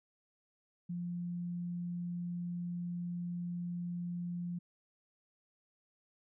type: tone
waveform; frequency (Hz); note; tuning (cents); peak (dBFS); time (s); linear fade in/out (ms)
sine; 174.7; F3; +1; -36; 0.89-4.59; 10
effects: none